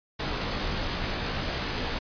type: noise with comb filter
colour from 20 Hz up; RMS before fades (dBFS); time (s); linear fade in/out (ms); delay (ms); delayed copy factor
pink; -30; 0.19-1.99; 10; 18; -0.6
effects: resampled to 11025 Hz